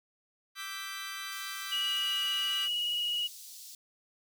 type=chord; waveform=20% pulse; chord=E minor seventh; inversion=third; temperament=equal; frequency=1174.7 / 1318.5 / 1568 / 1975.5 Hz; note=D6 / E6 / G6 / B6; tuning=0 / 0 / 0 / 0 cents; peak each=-39 / -42 / -37 / -38 dBFS; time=0.55-2.69 s; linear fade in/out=50 ms
type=high-pass noise; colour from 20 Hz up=pink; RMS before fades=-48 dBFS; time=1.32-3.75 s; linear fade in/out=2 ms; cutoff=4200 Hz; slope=24 dB/octave
type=tone with vibrato; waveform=sine; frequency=2900 Hz; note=F#7; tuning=35 cents flat; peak=-29 dBFS; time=1.71-3.28 s; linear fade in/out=20 ms; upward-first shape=square; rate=19 Hz; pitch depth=16 cents each way
effects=none